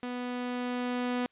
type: tone with level ramp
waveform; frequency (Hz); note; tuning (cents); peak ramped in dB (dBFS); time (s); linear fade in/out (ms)
sawtooth; 246.9; B3; 0; -30 to -24; 0.03-1.26; 0
effects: white hiss -68 dBFS RMS until 1.31 s + resampled to 8000 Hz